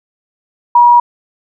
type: tone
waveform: sine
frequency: 960 Hz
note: B5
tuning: 49 cents flat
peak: -3 dBFS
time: 0.75-1 s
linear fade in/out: 5 ms
effects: none